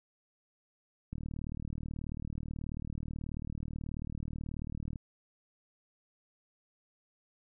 click train, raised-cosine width 5 ms, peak -27 dBFS, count 148, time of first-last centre 1.13-4.958 s, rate 38.4 Hz, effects none

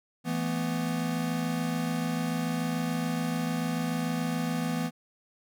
square chord, E suspended fourth, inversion none, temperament equal with one note detuned, 166.15 / 220 / 246.9 Hz, E3 / A3 / B3, +14 / 0 / 0 cents, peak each -32 / -36 / -32 dBFS, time 0.24-4.91 s, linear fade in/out 50 ms, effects none

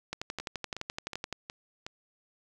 two click trains, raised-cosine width 0.2 ms, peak -21 / -17 dBFS, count 5 / 15, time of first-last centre 0.4-1.865 / 0.13-1.327 s, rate 2.73 / 11.7 Hz, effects none

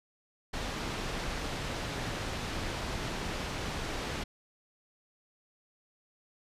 pink low-pass noise, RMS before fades -36 dBFS, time 0.53-4.24 s, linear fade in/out 10 ms, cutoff 5200 Hz, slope 12 dB/octave, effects resampled to 32000 Hz

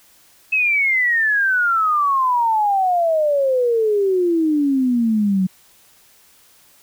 sine exponential sweep, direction down, 2605 to 183 Hz, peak -14 dBFS, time 0.52-5.47 s, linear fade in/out 10 ms, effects white hiss -52 dBFS RMS until 6.82 s

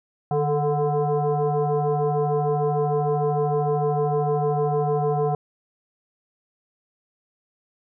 sine tone with frequency modulation, 143.7 Hz, D3, 37 cents flat, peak -19 dBFS, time 0.31-5.35 s, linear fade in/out 2 ms, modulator 294 Hz, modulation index 2.3, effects none

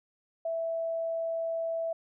sine tone, 659.3 Hz, E5, in tune, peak -29 dBFS, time 0.45-1.93 s, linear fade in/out 5 ms, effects none

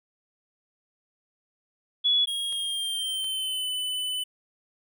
sine tone, 3392 Hz, G#7, 36 cents sharp, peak -19 dBFS, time 2.04-2.26 s, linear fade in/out 20 ms
square tone with pitch glide, 3277 to 3005 Hz, G#7 to F#7, -24 to +26 cents, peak -28 dBFS, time 2.27-4.24 s, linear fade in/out 10 ms, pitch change -150 cents, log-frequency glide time 2.45-3.69 s
clicks, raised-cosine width 0.2 ms, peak -29 dBFS, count 2, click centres 2.526 / 3.244 s
effects none

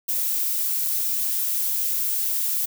violet noise, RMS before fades -24 dBFS, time 0.08-2.66 s, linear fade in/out 10 ms, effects none

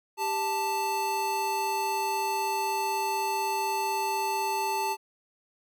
square tone pair together, 392.9 / 882 Hz, G4 / A5, +4 / +4 cents, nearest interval octave + major second, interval 1400 cents, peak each -35 / -28 dBFS, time 0.17-4.97 s, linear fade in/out 50 ms, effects none

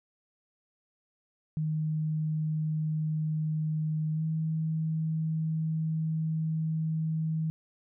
sine tone with pitch glide, 155.56 to 159.01 Hz, D#3 to D#3, 0 to +38 cents, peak -27 dBFS, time 1.57-7.5 s, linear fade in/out 0 ms, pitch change +38 cents, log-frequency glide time 4.13-4.23 s, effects none

